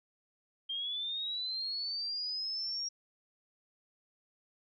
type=linear sweep; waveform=sine; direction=up; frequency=3173 to 5630 Hz; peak=-34 dBFS; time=0.69-2.89 s; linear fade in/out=10 ms; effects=none